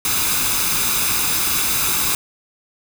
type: noise with comb filter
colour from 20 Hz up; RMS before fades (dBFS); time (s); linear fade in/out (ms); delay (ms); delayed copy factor
white; -19; 0.05-2.15; 2; 0.8; +0.55
effects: none